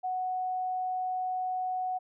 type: tone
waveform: sine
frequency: 740 Hz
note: F#5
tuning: in tune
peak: -29 dBFS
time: 0.03-1.99 s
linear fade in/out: 20 ms
effects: none